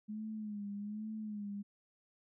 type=tone with vibrato; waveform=sine; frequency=209.9 Hz; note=G#3; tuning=19 cents sharp; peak=-39 dBFS; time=0.08-1.63 s; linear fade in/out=20 ms; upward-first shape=sine; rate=1.2 Hz; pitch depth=66 cents each way; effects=none